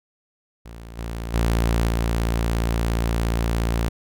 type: tone with level steps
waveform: sawtooth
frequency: 57.1 Hz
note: A#1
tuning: 35 cents flat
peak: -33 / -24 / -14 / -16 dBFS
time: 0.65-3.89 s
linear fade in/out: 10 ms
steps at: 0.97 / 1.33 / 1.87 s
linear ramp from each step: 20 ms
effects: none